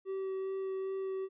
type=tone with vibrato; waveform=triangle; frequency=383.5 Hz; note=G4; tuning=38 cents flat; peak=-32 dBFS; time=0.05-1.29 s; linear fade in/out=50 ms; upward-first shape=sine; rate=2.5 Hz; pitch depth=9 cents each way; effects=resampled to 8000 Hz